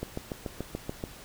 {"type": "click train", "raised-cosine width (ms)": 2, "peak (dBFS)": -19, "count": 8, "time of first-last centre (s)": [0.03, 1.039], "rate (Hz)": 6.94, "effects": ["pink hiss -48 dBFS RMS until 1.24 s"]}